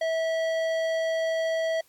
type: tone with tanh clipping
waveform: triangle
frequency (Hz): 650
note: E5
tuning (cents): -24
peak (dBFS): -26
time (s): 0.01-1.81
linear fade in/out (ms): 5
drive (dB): 18
effects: white hiss -62 dBFS RMS until 1.88 s + AAC 64 kbps